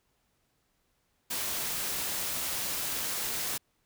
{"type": "noise", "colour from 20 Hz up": "white", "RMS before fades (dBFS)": -33, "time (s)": [1.3, 3.58], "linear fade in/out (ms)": 10, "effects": ["pink hiss -74 dBFS RMS until 3.85 s"]}